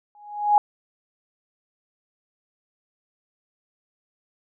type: tone with exponential growth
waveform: sine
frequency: 830.6 Hz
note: G#5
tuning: in tune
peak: -10 dBFS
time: 0.15-0.58 s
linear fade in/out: 1 ms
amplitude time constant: 93 ms
effects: none